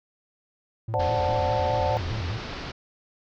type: tone with vibrato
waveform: triangle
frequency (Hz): 98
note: G2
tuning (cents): 0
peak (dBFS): -26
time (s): 0.88-2.37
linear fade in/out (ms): 5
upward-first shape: square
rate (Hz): 4.9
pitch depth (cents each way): 220
type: chord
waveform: sine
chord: D dominant seventh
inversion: third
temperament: equal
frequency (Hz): 523.3 / 587.3 / 740 / 880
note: C5 / D5 / F#5 / A5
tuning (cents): 0 / 0 / 0 / 0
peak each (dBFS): -28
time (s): 0.94-1.97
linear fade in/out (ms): 0
type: low-pass noise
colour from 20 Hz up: pink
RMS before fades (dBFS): -35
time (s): 0.99-2.72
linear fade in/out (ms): 10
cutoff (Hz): 5300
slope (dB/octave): 48
effects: none